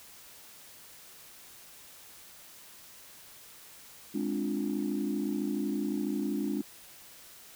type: chord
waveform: sine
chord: D half-diminished seventh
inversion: second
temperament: equal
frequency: 207.7 / 261.6 / 293.7 / 349.2 Hz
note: Ab3 / C4 / D4 / F4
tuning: 0 / 0 / 0 / 0 cents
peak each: -33 / -36 / -32 / -37 dBFS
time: 4.14-6.62 s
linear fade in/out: 10 ms
effects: tanh soft clip ceiling -21 dBFS + white hiss -52 dBFS RMS until 7.55 s